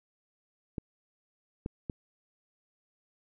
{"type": "clicks", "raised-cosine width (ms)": 3, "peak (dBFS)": -21, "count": 3, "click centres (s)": [0.782, 1.661, 1.898], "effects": []}